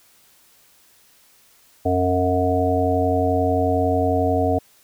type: harmonic tone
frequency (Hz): 91.2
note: F#2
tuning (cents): -24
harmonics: 1 / 3 / 5 / 7 / 8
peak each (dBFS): -23 / -23 / -23 / -23 / -23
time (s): 1.85-4.59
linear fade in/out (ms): 10
effects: white hiss -55 dBFS RMS until 4.83 s